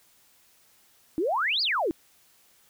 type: exponential two-way sweep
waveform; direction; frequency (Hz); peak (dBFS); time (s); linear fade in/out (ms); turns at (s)
sine; up then down; 295.2 to 5080 to 295.2; -23; 1.18-1.91; 0; 1.62
effects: white hiss -61 dBFS RMS until 2.69 s